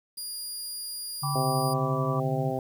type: tone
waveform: 20% pulse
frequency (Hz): 4838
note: D#8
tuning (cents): -49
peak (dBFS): -28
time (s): 0.17-1.74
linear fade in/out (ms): 10
type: tone with pitch glide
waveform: sine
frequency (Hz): 142.2 to 145.44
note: C#3 to D3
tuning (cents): +45 to -16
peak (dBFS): -28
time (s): 1.22-2.52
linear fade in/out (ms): 20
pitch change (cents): +39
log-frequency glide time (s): 2.2-2.26
type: chord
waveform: sine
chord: G major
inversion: none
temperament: equal with one note detuned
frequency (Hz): 784 / 987.8 / 1157.1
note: G5 / B5 / D6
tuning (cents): 0 / 0 / -26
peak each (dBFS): -36 / -37 / -32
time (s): 1.23-2.2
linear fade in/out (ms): 5
type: harmonic tone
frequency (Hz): 130.81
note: C3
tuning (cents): 0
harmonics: 1 / 2 / 3 / 4 / 5 / 6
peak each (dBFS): -34 / -34 / -34 / -34 / -34 / -34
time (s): 1.35-2.59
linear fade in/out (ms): 2
effects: 9-bit